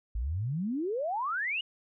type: exponential sweep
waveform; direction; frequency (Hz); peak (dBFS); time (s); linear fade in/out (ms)
sine; up; 50.7 to 2960; -29; 0.15-1.61; 5
effects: none